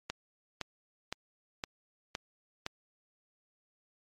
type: click train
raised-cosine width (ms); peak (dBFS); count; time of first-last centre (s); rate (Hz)
0.2; -17; 6; 0.1-2.664; 1.95
effects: MP3 64 kbps